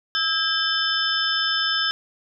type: tone cluster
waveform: sine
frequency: 1306 / 1614 / 3073 / 3544 / 5240 Hz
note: E6 / G#6 / G7 / A7 / E8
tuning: -17 / -50 / -35 / +12 / -11 cents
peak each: -30 / -25 / -26 / -26 / -26 dBFS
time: 0.15-1.91 s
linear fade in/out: 0 ms
effects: none